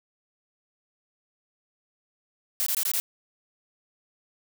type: noise bursts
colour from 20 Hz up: blue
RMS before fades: -26 dBFS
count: 5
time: 2.6-3 s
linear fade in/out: 0 ms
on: 64 ms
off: 20 ms
effects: none